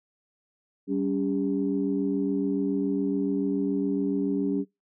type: tone cluster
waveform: sine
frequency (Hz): 194.3 / 281.4 / 401.6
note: G3 / C#4 / G4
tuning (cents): -15 / +26 / +42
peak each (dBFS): -29 / -25 / -31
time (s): 0.87-4.65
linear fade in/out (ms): 50
effects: noise-tail reverb RT60 0.2 s tail -22 dB re dry + tanh soft clip ceiling -14 dBFS